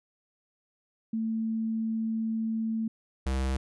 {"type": "tone pair in turn", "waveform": ["sine", "square"], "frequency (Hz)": [223.1, 65.91], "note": ["A3", "C2"], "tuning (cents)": [24, 13], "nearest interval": "octave + major sixth", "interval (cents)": 2111, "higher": "first", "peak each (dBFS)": -27, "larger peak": "neither", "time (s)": [[1.13, 2.88], [3.26, 3.57]], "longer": "first", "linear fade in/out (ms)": 5, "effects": ["resampled to 24000 Hz"]}